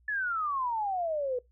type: exponential sweep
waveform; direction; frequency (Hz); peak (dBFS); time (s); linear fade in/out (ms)
sine; down; 1748 to 484.2; -28; 0.08-1.39; 5
effects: noise-tail reverb RT60 0.2 s tail -23 dB re dry + added 60 Hz sine -61 dBFS peak until 1.51 s